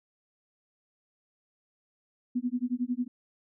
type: tone with tremolo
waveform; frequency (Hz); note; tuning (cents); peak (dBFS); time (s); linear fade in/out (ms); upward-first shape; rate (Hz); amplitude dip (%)
sine; 246.9; B3; 0; -24; 2.35-3.08; 10; sine; 11; 100
effects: none